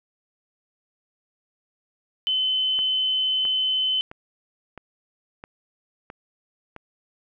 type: tone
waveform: sine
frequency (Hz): 3046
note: F#7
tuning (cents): +50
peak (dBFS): -20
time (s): 2.27-4.01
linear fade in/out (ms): 0
type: click train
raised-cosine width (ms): 0.5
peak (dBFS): -23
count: 7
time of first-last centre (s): 2.79-6.764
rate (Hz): 1.51
effects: none